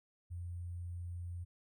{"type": "tone with sample-and-hold", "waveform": "sine", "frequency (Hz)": 87.31, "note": "F2", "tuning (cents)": 0, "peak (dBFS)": -40, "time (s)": [0.3, 1.45], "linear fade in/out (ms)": 20, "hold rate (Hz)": 8820, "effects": []}